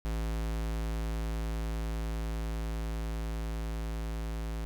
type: tone with level ramp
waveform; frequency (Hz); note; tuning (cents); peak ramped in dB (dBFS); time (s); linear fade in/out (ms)
square; 55; A1; 0; -31 to -34; 0.05-4.65; 0
effects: none

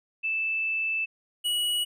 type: tone pair in turn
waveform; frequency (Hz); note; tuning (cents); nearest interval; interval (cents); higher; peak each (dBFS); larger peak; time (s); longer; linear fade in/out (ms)
sine / square; 2637 / 2921; E7 / F#7; 0 / -23; major second; 177; second; -25; neither; 0.23-1.06 / 1.44-1.85; first; 20
effects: none

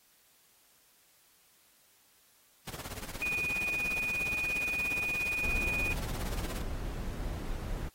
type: noise with tremolo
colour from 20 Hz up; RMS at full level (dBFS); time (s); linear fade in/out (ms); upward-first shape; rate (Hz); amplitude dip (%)
pink; -39; 2.67-6.62; 5; triangle; 17; 90
type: tone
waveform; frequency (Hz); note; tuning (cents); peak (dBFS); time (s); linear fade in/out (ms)
sine; 2469; D#7; -14; -30; 3.22-5.93; 0
type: noise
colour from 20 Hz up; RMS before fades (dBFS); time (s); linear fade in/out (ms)
brown; -36; 5.42-7.89; 10
effects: white hiss -65 dBFS RMS until 7.94 s + AAC 48 kbps

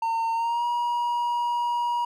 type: tone with pitch glide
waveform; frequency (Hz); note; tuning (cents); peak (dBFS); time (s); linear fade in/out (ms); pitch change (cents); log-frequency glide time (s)
triangle; 911 to 956.8; A#5 to A#5; -40 to +45; -21; 0.02-2.05; 5; +85; 0.33-0.65
effects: none

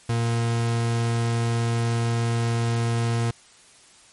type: tone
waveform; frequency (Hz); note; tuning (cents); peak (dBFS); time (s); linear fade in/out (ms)
40% pulse; 116.54; A#2; 0; -20; 0.09-3.31; 5
effects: white hiss -52 dBFS RMS until 4.12 s + MP3 48 kbps

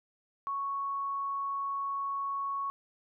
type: tone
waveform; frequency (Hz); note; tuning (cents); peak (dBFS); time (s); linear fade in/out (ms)
sine; 1108.7; C#6; 0; -31; 0.47-2.7; 0
effects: none

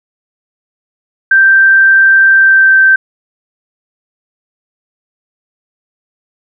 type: tone with pitch glide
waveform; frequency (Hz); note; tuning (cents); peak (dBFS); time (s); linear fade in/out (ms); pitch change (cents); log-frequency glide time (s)
sine; 1568 to 1556.3; G6 to G6; 0 to -13; -3; 1.31-2.96; 5; -13; 2.36-2.75
effects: none

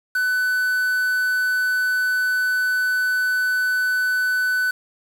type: tone with quantisation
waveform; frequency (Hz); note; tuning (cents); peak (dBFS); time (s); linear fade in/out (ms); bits
triangle; 1500; F#6; +23; -16; 0.15-4.71; 5; 6
effects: none

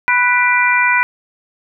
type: harmonic tone with a mistuned harmonic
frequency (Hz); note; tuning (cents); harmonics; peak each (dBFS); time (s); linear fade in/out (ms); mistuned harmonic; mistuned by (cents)
493.9; B4; 0; 2 / 3 / 4 / 5; -16 / -16 / -16 / -16; 0.08-1.03; 0; 5; -65
effects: none

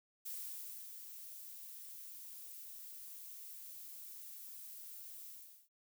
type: noise with ADSR envelope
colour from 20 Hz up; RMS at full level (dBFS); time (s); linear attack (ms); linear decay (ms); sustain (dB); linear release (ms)
violet; -44; 0.25-5.69; 13; 610; -7; 410
effects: none

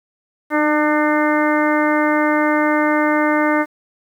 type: harmonic tone with a mistuned harmonic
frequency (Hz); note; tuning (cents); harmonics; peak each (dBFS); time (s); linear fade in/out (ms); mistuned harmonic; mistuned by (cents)
300; D4; +37; 1 / 2 / 3 / 4 / 5 / 6 / 7; -17 / -20 / -22 / -23 / -24 / -25 / -25; 0.5-3.66; 50; 1; +23
effects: 8-bit

